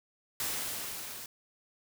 white noise with level ramp, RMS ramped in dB -33 to -44 dBFS, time 0.4-1.26 s, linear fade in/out 2 ms, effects none

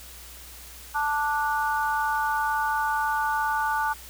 sine chord, D major, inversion second, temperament just, 881 / 1174.7 / 1468.3 Hz, A5 / D6 / F#6, +2 / 0 / -14 cents, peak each -25 / -30 / -28 dBFS, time 0.94-3.94 s, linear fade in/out 20 ms, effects added 60 Hz sine -47 dBFS peak until 4.09 s + white hiss -45 dBFS RMS until 4.09 s

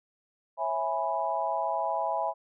sine chord, C# minor seventh, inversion none, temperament equal with one note detuned, 545.8 / 659.3 / 830.6 / 987.8 Hz, C#5 / E5 / G#5 / B5, -27 / 0 / 0 / 0 cents, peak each -37 / -31 / -31 / -32 dBFS, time 0.57-2.34 s, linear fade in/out 50 ms, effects none

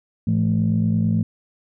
sine tone cluster, 109.3 / 168.9 / 217.8 Hz, A2 / E3 / A3, -11 / +42 / -17 cents, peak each -20 dBFS, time 0.27-1.23 s, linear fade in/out 5 ms, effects tanh soft clip ceiling -10 dBFS

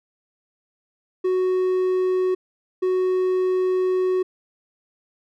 triangle tone bursts at uneven times, 370 Hz, F#4, in tune, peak -16 dBFS, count 2, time 1.24-2.35 / 2.82-4.23 s, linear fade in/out 10 ms, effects none

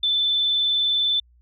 sine tone with vibrato, 3520 Hz, A7, in tune, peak -18 dBFS, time 0.03-1.2 s, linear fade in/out 5 ms, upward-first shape sine, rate 20 Hz, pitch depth 20 cents each way, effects added 60 Hz sine -53 dBFS peak until 1.41 s

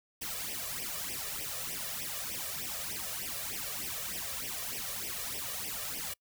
white noise with flanger, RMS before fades -38 dBFS, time 0.21-6.14 s, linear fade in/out 10 ms, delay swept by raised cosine 0.35 to 1.75 ms, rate 3.3 Hz, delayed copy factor +0.95, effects noise-tail reverb RT60 0.1 s tail -26 dB re dry

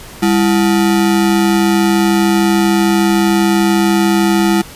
square ring-modulated tone, 267.1 Hz, C4, 36 cents sharp, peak -7 dBFS, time 0.22-4.62 s, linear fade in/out 10 ms, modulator 66.7 Hz, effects pink hiss -34 dBFS RMS until 4.75 s + resampled to 32000 Hz

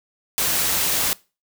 white noise, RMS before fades -21 dBFS, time 0.38-1.13 s, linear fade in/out 0 ms, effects noise-tail reverb RT60 0.3 s tail -22 dB re dry

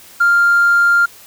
sine tone with hard clipping, 1396.9 Hz, F6, in tune, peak -9 dBFS, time 0.2-1.06 s, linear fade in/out 10 ms, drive 1 dB, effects white hiss -41 dBFS RMS until 1.26 s

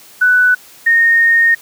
sine tone pair in turn, 1490 / 1846.6 Hz, F#6 / A#6, +12 / -17 cents, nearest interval major third, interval 371 cents, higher second, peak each -7 dBFS, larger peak neither, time 0.21-0.55 / 0.86-1.55 s, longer second, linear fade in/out 10 ms, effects white hiss -41 dBFS RMS until 1.61 s + high-pass 100 Hz 12 dB/octave

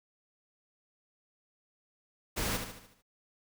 pink noise with echo, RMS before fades -33 dBFS, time 2.36-2.58 s, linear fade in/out 20 ms, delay 74 ms, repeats 6, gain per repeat -6 dB, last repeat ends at 3.024 s, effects none

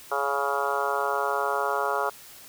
harmonic tone, 140 Hz, C#3, 18 cents sharp, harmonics 3 / 4 / 5 / 6 / 7 / 8 / 9 / 10, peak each -32 / -32 / -32 / -32 / -32 / -32 / -32 / -32 dBFS, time 0.11-2.1 s, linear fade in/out 10 ms, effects white hiss -47 dBFS RMS until 2.48 s

